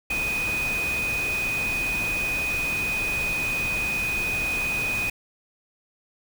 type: tone in noise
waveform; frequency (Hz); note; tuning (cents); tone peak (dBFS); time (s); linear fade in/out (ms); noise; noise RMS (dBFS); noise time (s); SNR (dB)
sine; 2492; D#7; +2; -24; 0.1-5.1; 5; pink; -33; 0.1-5.1; +6
effects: none